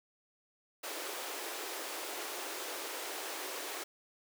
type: high-pass noise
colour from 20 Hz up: pink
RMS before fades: -41 dBFS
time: 0.83-3.84 s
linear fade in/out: 10 ms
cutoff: 320 Hz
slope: 48 dB/octave
effects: none